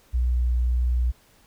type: tone with vibrato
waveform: sine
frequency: 61 Hz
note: B1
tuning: 21 cents flat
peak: -19 dBFS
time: 0.13-1.12 s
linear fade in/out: 20 ms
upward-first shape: triangle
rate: 1.7 Hz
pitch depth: 9 cents each way
effects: pink hiss -58 dBFS RMS until 1.46 s